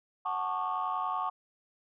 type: chord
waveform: sine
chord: D major seventh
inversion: first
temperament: equal with one note detuned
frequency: 740 / 880 / 1108.7 / 1199.3 Hz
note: F#5 / A5 / C#6 / D6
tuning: 0 / 0 / 0 / +36 cents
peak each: -35 / -36 / -32 / -36 dBFS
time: 0.25-1.3 s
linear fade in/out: 10 ms
effects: tanh soft clip ceiling -23 dBFS